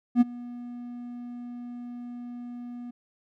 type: tone with ADSR envelope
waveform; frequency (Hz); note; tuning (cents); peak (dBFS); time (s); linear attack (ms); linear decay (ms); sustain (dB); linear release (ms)
triangle; 242.3; B3; -33; -11; 0.15-2.91; 60; 23; -23; 9
effects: none